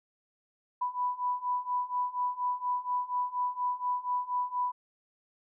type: beating tone pair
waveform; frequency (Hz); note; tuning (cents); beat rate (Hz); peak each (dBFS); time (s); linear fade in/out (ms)
sine; 987.8 / 992; B5 / B5; 0 / +7; 4.2; -33 / -31; 0.81-4.72; 10
effects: none